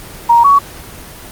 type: tone pair in turn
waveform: sine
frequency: 939 / 1122.8 Hz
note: A#5 / C#6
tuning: +12 / +22 cents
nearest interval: minor third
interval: 310 cents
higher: second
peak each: -4 dBFS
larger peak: neither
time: 0.29-0.44 / 0.44-0.59 s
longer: neither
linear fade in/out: 10 ms
effects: pink hiss -32 dBFS RMS until 1.31 s + Opus 24 kbps